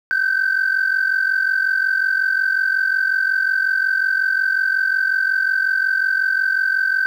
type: tone pair together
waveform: sine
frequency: 1522.5 / 1568 Hz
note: F#6 / G6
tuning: +49 / 0 cents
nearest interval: minor second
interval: 51 cents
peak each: -17 dBFS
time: 0.11-7.06 s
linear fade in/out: 0 ms
effects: tanh soft clip ceiling -11 dBFS + 8-bit